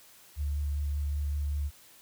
sine tone with vibrato, 72.5 Hz, D2, 22 cents flat, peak -28 dBFS, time 0.36-1.71 s, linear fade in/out 50 ms, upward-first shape sine, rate 5.2 Hz, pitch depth 15 cents each way, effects white hiss -56 dBFS RMS until 2.01 s

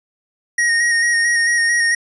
square tone with vibrato, 1871 Hz, A#6, 6 cents sharp, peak -14 dBFS, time 0.58-1.95 s, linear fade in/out 5 ms, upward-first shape square, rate 4.5 Hz, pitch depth 20 cents each way, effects resampled to 24000 Hz

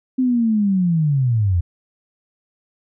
sine linear sweep, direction down, 261.6 to 82 Hz, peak -14 dBFS, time 0.18-1.61 s, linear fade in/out 10 ms, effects none

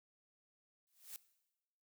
blue noise with exponential growth, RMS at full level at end -45 dBFS, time 0.87-1.16 s, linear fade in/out 0 ms, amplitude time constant 62 ms, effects noise-tail reverb RT60 1.0 s tail -18 dB re dry

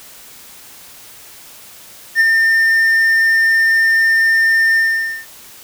triangle tone with ADSR envelope, 1806 Hz, A6, 45 cents sharp, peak -5 dBFS, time 2.15-5.26 s, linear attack 51 ms, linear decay 24 ms, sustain -3 dB, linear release 500 ms, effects white hiss -39 dBFS RMS until 5.63 s

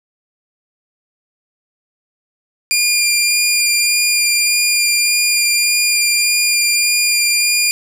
15% pulse tone with vibrato, 2406 Hz, D7, 41 cents sharp, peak -5 dBFS, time 2.71-7.71 s, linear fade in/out 0 ms, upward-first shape sine, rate 1.7 Hz, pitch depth 10 cents each way, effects none

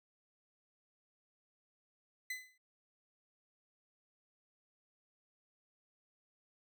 40% pulse tone with exponential decay, 2020 Hz, B6, 39 cents sharp, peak -35 dBFS, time 2.3-2.58 s, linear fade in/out 5 ms, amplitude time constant 60 ms, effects none

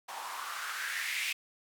blue noise with band-pass filter sweep, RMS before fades -37 dBFS, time 0.08-1.33 s, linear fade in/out 10 ms, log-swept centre 810 to 2500 Hz, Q 4.1, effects none

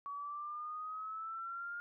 sine exponential sweep, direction up, 1128 to 1417 Hz, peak -40 dBFS, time 0.06-1.8 s, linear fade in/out 0 ms, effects none

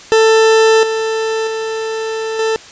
40% pulse tone with level steps, 443.6 Hz, A4, 14 cents sharp, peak -6 / -14 / -17 / -12 dBFS, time 0.12-2.56 s, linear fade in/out 0 ms, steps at 0.83 / 1.47 / 2.39 s, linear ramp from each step 2 ms, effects white hiss -36 dBFS RMS until 2.71 s + resampled to 16000 Hz

